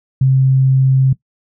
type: tone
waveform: sine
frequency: 132.6 Hz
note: C3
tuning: 23 cents sharp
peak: -8 dBFS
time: 0.21-1.13 s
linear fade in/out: 5 ms
effects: noise-tail reverb RT60 0.1 s tail -18 dB re dry